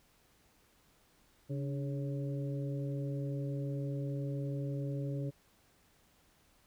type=harmonic tone with a mistuned harmonic; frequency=138.59 Hz; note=C#3; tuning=in tune; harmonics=1 / 2 / 3 / 4; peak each=-35 / -42 / -46 / -46 dBFS; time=1.49-5.31 s; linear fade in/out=20 ms; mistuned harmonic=2; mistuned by=+71 cents; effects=pink hiss -68 dBFS RMS until 6.66 s